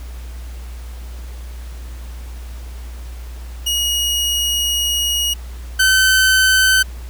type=tone pair in turn; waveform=sawtooth; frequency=2888 / 1529.9 Hz; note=F#7 / G6; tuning=-43 / -43 cents; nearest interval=major seventh; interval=1100 cents; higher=first; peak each=-13 / -7 dBFS; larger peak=second; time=3.66-5.34 / 5.79-6.83 s; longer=first; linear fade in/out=10 ms; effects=added 60 Hz sine -28 dBFS peak until 7.09 s + pink hiss -43 dBFS RMS until 7.09 s